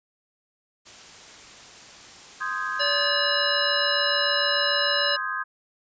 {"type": "noise", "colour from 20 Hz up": "white", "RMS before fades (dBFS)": -45, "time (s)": [0.85, 3.09], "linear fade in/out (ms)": 20}
{"type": "chord", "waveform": "sine", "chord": "Ab major seventh", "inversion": "first", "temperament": "equal", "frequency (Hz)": [1046.5, 1244.5, 1568, 1661.2], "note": ["C6", "Eb6", "G6", "Ab6"], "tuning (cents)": [0, 0, 0, 0], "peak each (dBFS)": [-33, -31, -32, -31], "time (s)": [2.4, 5.44], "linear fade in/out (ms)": 20}
{"type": "harmonic tone", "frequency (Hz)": 576, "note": "D5", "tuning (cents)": -34, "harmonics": [1, 3, 5, 7, 9], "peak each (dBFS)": [-28, -28, -28, -28, -28], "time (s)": [2.79, 5.17], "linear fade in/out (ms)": 20}
{"effects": ["resampled to 16000 Hz"]}